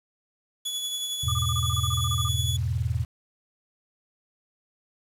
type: tone with tremolo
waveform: sawtooth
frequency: 3407 Hz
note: G#7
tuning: 44 cents sharp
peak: -24 dBFS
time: 0.65-2.57 s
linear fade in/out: 10 ms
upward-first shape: sine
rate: 11 Hz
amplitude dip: 35%
type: chord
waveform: sine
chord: E major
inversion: none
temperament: equal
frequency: 82.41 / 103.83 / 123.47 Hz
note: E2 / G#2 / B2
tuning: 0 / 0 / 0 cents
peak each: -28 / -29 / -28 dBFS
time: 1.23-3.05 s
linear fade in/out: 10 ms
type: tone bursts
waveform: sine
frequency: 1202 Hz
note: D6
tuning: 40 cents sharp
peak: -30 dBFS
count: 15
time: 1.28-2.286 s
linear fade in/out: 5 ms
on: 40 ms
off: 29 ms
effects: resampled to 32000 Hz + 8-bit